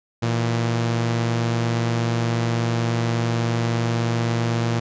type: tone pair together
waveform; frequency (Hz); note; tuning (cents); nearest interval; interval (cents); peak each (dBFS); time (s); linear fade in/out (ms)
sawtooth; 116.43 / 164.81; A#2 / E3; -2 / 0; tritone; 602; -16 / -26; 0.22-4.8; 10
effects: resampled to 16000 Hz